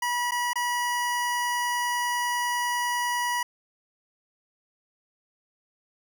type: tone with dropouts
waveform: 25% pulse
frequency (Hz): 970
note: B5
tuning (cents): -31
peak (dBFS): -21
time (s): 0.02-3.43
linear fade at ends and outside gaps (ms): 5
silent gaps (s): 0.31-0.318 / 0.533-0.556
effects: none